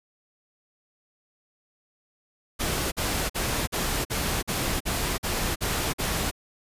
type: noise bursts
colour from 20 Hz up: pink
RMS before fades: -27 dBFS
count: 10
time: 2.59-6.313 s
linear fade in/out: 20 ms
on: 330 ms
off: 47 ms
effects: resampled to 32000 Hz